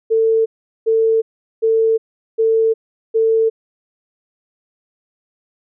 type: tone bursts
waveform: sine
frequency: 447.5 Hz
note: A4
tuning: 29 cents sharp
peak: -11 dBFS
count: 5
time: 0.1-3.5 s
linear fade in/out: 20 ms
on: 360 ms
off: 400 ms
effects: none